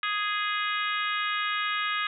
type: harmonic tone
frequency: 415.3 Hz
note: G#4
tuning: in tune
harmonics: 3 / 4 / 5 / 6 / 7 / 8 / 9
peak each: -30 / -32 / -34 / -36 / -37 / -38 / -39 dBFS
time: 0.03-2.07 s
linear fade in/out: 2 ms
effects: none